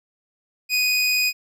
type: tone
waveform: 25% pulse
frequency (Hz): 2489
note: D#7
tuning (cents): 0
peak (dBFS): -14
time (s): 0.69-1.33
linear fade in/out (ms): 50
effects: none